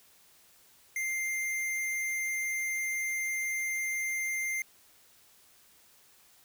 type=tone; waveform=square; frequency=2098 Hz; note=C7; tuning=4 cents sharp; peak=-31 dBFS; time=0.96-4.62 s; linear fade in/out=2 ms; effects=white hiss -61 dBFS RMS until 6.44 s